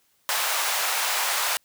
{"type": "high-pass noise", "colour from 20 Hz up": "pink", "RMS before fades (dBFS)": -25, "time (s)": [0.29, 1.57], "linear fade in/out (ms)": 0, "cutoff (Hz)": 710, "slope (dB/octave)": 24, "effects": ["white hiss -66 dBFS RMS until 1.64 s"]}